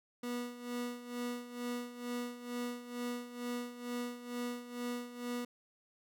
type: tone with tremolo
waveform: 30% pulse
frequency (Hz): 243.1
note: B3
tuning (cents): -27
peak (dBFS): -33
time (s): 0.23-5.45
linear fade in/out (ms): 5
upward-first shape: sine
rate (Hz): 2.2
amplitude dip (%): 75
effects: none

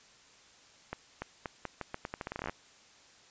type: accelerating click train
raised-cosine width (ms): 0.5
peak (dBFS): -21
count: 19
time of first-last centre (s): 0.93-2.496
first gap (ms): 290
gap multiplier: 0.82
effects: white hiss -59 dBFS RMS until 3.3 s + resampled to 16000 Hz

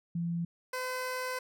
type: tone pair in turn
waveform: sine / 15% pulse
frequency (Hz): 170 / 509.4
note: F3 / C5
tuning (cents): -46 / -46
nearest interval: octave + perfect fifth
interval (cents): 1900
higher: second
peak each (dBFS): -30 / -27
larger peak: second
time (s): 0.15-0.45 / 0.73-1.39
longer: second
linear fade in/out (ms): 5
effects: none

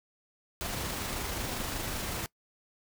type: noise with amplitude modulation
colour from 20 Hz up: pink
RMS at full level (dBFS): -34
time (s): 0.61-2.26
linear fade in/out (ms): 0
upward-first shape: sine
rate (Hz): 25.3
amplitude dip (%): 25
effects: noise-tail reverb RT60 0.1 s tail -22 dB re dry

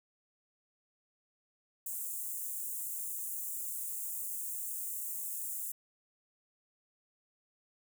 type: high-pass noise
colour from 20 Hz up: white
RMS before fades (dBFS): -39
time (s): 1.86-5.72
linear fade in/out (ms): 5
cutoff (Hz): 7200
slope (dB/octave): 48
effects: none

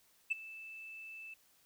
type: tone with ADSR envelope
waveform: sine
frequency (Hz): 2637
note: E7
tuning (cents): 0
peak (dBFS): -26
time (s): 0.3-1.34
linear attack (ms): 18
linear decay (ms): 14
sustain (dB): -20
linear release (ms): 4
effects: tanh soft clip ceiling -27 dBFS + white hiss -69 dBFS RMS until 1.65 s

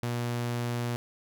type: tone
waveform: sawtooth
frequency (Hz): 120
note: B2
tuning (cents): -49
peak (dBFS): -25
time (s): 0.03-0.96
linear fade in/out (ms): 0
effects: none

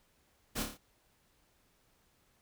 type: noise with echo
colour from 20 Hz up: pink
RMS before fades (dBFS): -36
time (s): 0.55-0.64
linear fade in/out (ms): 20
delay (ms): 28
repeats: 5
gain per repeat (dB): -4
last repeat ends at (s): 0.78
effects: pink hiss -71 dBFS RMS until 2.41 s

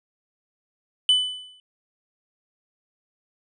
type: tone with exponential decay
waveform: triangle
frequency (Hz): 3000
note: F#7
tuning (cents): +23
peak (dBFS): -11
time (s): 1.09-1.6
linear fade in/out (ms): 1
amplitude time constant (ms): 110
effects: resampled to 24000 Hz

